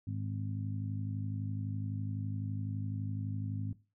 harmonic tone, 51.9 Hz, G#1, in tune, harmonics 2 / 3 / 4 / 5, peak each -36 / -43 / -45 / -44 dBFS, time 0.07-3.73 s, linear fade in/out 5 ms, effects noise-tail reverb RT60 0.3 s tail -17 dB re dry

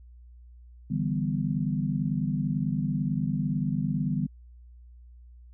sine chord, E minor seventh, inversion third, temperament equal, 146.83 / 164.81 / 196 / 246.9 Hz, D3 / E3 / G3 / B3, 0 / 0 / 0 / 0 cents, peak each -29 / -32 / -30 / -32 dBFS, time 0.9-4.27 s, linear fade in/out 10 ms, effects added 60 Hz sine -47 dBFS peak until 5.53 s

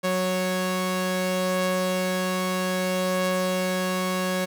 sawtooth tone pair together, 184.54 / 553 Hz, F#3 / C#5, -4 / -4 cents, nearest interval octave + perfect fifth, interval 1900 cents, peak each -22 dBFS, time 0.03-4.46 s, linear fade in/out 20 ms, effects none

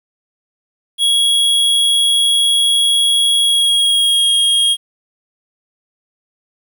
square tone with pitch glide, 3322 to 3261 Hz, G#7 to G#7, 0 to -32 cents, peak -11 dBFS, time 0.98-4.77 s, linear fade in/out 50 ms, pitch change -32 cents, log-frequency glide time 3.4-4.34 s, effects 8-bit

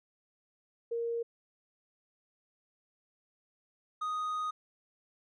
sine / triangle tone pair in turn, 466.2 / 1244.6 Hz, A#4 / D#6, 0 / 0 cents, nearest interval octave + perfect fourth, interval 1700 cents, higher second, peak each -31 / -30 dBFS, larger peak second, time 0.91-1.23 / 4.01-4.51 s, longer second, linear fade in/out 10 ms, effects resampled to 22050 Hz

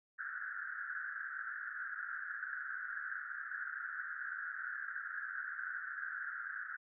pink band-pass noise, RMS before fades -43 dBFS, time 0.18-6.77 s, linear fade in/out 20 ms, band 1400 to 1700 Hz, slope 96 dB/octave, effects none

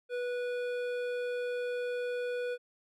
sine tone with hard clipping, 490.4 Hz, B4, 12 cents flat, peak -34 dBFS, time 0.09-2.58 s, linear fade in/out 50 ms, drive 12 dB, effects none

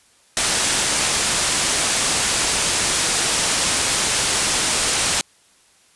white low-pass noise, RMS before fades -20 dBFS, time 0.37-5.21 s, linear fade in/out 0 ms, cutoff 10000 Hz, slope 48 dB/octave, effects white hiss -55 dBFS RMS until 5.95 s + resampled to 24000 Hz

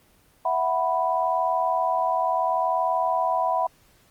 sine chord, E suspended second, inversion none, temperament equal, 659.3 / 740 / 987.8 Hz, E5 / F#5 / B5, 0 / 0 / 0 cents, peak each -26 / -25 / -24 dBFS, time 0.45-3.67 s, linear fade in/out 5 ms, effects pink hiss -59 dBFS RMS until 4.1 s + Opus 24 kbps

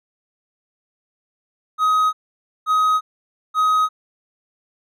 triangle tone bursts, 1261 Hz, D#6, 23 cents sharp, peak -12 dBFS, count 3, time 1.78-3.89 s, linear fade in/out 50 ms, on 350 ms, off 530 ms, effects none

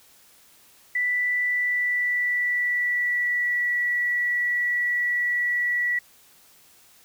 sine tone with pitch glide, 1975.5 to 1944.9 Hz, B6 to B6, 0 to -27 cents, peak -21 dBFS, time 0.95-5.99 s, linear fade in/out 5 ms, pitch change -27 cents, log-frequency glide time 1.45-3.74 s, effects white hiss -55 dBFS RMS until 7.04 s

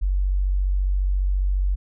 sine tone, 47.29 Hz, F#1, 39 cents sharp, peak -18 dBFS, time 0.01-1.76 s, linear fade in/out 20 ms, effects none

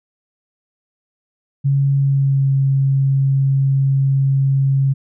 sine tone with pitch glide, 138.59 to 136.21 Hz, C#3 to C#3, 0 to -30 cents, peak -12 dBFS, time 1.64-4.94 s, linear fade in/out 20 ms, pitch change -30 cents, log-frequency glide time 1.95-2.52 s, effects none

